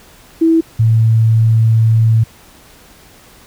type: tone pair in turn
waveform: sine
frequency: 326.7 / 112.28 Hz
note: E4 / A2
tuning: -15 / +36 cents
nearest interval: octave + tritone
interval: 1849 cents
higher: first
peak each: -7 dBFS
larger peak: neither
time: 0.41-0.61 / 0.79-2.24 s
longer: second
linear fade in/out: 10 ms
effects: pink hiss -43 dBFS RMS until 3.46 s